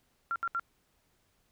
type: tone bursts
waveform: sine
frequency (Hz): 1375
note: F6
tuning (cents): -27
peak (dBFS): -29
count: 3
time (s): 0.31-0.596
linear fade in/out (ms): 0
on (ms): 48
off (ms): 71
effects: pink hiss -72 dBFS RMS until 1.51 s